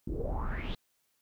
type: noise with low-pass filter sweep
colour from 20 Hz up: brown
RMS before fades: -34 dBFS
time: 0.07-0.75 s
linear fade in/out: 5 ms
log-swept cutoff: 270 to 3900 Hz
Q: 6.9
effects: white hiss -75 dBFS RMS until 1.21 s